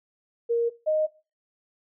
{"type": "tone pair in turn", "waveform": "sine", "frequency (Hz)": [467.7, 620], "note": ["A#4", "D#5"], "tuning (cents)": [6, -6], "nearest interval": "perfect fourth", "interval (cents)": 488, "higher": "second", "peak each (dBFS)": -20, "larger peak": "neither", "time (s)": [[0.49, 0.7], [0.86, 1.07]], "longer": "neither", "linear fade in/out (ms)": 20, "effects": ["noise-tail reverb RT60 0.3 s tail -18 dB re dry"]}